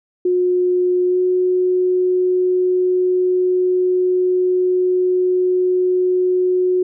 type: tone with pitch glide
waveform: sine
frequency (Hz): 361 to 365.4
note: F#4 to F#4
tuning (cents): -43 to -22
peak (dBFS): -13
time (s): 0.25-6.83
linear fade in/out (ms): 5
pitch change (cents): +21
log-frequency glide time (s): 1.07-1.19
effects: none